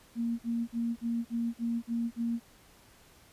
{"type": "tone bursts", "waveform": "sine", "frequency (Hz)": 233.1, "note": "A#3", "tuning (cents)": 0, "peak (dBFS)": -28, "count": 8, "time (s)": [0.15, 2.399], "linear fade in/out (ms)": 50, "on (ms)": 240, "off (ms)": 47, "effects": ["pink hiss -59 dBFS RMS until 3.32 s", "resampled to 32000 Hz"]}